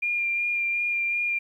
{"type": "tone with vibrato", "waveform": "sine", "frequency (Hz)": 2400, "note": "D7", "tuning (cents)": 37, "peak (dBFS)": -23, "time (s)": [0.02, 1.39], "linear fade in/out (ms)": 10, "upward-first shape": "sine", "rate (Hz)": 2.7, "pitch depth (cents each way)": 15, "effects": ["10-bit"]}